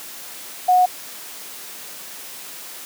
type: tone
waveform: sine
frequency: 730 Hz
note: F#5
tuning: 24 cents flat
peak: -11 dBFS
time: 0.68-0.86 s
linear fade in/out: 10 ms
effects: white hiss -36 dBFS RMS until 2.85 s + high-pass 200 Hz 12 dB/octave